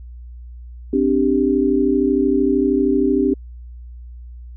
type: chord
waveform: sine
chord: C suspended second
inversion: none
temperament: equal with one note detuned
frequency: 260.7 / 293.7 / 392 Hz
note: C4 / D4 / G4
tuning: -6 / 0 / 0 cents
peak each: -18 dBFS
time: 0.93-3.34 s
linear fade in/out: 5 ms
effects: added 60 Hz sine -33 dBFS peak until 4.56 s